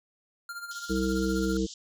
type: tone with tremolo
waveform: square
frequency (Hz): 1396.9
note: F6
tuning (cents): 0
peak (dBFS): -35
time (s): 0.49-1.57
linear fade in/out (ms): 2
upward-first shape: sine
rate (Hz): 15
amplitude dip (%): 65
type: band-pass noise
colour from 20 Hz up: white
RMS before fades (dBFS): -45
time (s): 0.71-1.74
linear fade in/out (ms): 2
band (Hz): 3000 to 7400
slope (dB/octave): 96
type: harmonic tone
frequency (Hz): 64.7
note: C2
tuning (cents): -19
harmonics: 1 / 3 / 5 / 7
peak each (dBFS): -33 / -29 / -29 / -32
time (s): 0.89-1.67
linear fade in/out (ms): 20
effects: none